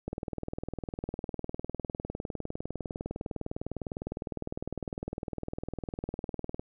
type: click train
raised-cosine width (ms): 2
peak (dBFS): -21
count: 130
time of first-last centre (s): 0.08-6.595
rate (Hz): 19.8
effects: none